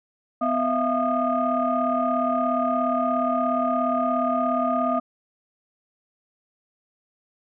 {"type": "tone cluster", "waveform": "sine", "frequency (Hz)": [251.4, 651, 688, 1224], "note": ["B3", "E5", "F5", "D#6"], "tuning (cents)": [31, -22, -26, -29], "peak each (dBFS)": -25, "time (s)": [0.41, 5], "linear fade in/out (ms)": 10, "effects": ["tanh soft clip ceiling -12 dBFS"]}